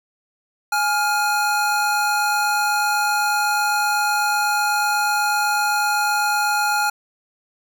square tone pair together, 833.4 / 1405 Hz, G#5 / F6, +6 / +10 cents, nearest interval major sixth, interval 904 cents, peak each -21 dBFS, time 0.72-6.9 s, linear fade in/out 5 ms, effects none

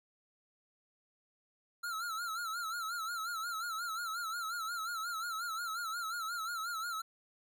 square tone with vibrato, 1357 Hz, E6, 50 cents sharp, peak -37 dBFS, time 1.83-7.02 s, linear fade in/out 10 ms, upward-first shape sine, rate 5.6 Hz, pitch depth 99 cents each way, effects none

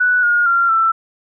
sine tone with pitch steps, 1480 / 1429.6 / 1380.9 / 1333.9 Hz, F#6 / F6 / F6 / E6, 0 / +40 / -20 / +20 cents, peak -11 dBFS, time 0-0.92 s, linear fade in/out 10 ms, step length 230 ms, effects none

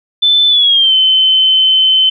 sine tone with pitch glide, 3520 to 3064 Hz, A7 to G7, 0 to -40 cents, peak -6 dBFS, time 0.22-2.1 s, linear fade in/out 10 ms, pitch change -240 cents, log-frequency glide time 0.48-0.94 s, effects none

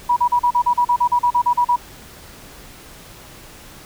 sine tone bursts, 970 Hz, B5, 31 cents flat, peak -12 dBFS, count 15, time 0.09-1.762 s, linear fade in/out 10 ms, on 76 ms, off 38 ms, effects pink hiss -41 dBFS RMS until 3.85 s

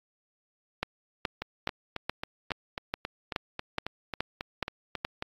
two click trains, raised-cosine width 0.3 ms, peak -17 / -12 dBFS, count 15 / 11, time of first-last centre 1.42-5.224 / 0.83-5.049 s, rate 3.68 / 2.37 Hz, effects AAC 32 kbps

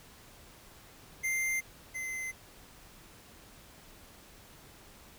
square tone pair in turn, 2093 / 2057 Hz, C7 / C7, 0 / -30 cents, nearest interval unison, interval 30 cents, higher first, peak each -30 / -36 dBFS, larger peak first, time 1.23-1.61 / 1.94-2.32 s, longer neither, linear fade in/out 20 ms, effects pink hiss -55 dBFS RMS until 5.18 s

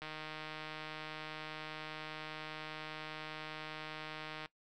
click train, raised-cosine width 0.3 ms, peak -28 dBFS, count 689, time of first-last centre 0.02-4.459 s, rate 155 Hz, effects noise-tail reverb RT60 0.1 s tail -20 dB re dry

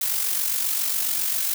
blue noise with amplitude modulation, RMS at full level -22 dBFS, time 0.01-1.54 s, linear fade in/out 5 ms, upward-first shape sine, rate 47.4 Hz, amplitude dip 50%, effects none

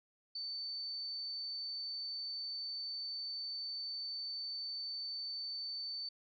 sine tone, 4536 Hz, C#8, 39 cents sharp, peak -39 dBFS, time 0.35-6.09 s, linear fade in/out 5 ms, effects none

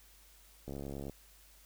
click train, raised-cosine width 2 ms, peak -29 dBFS, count 30, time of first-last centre 0.68-1.097 s, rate 69.6 Hz, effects added 50 Hz sine -62 dBFS peak until 1.65 s + white hiss -62 dBFS RMS until 1.65 s

